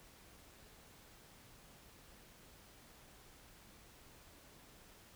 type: silence
effects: pink hiss -61 dBFS RMS until 5.15 s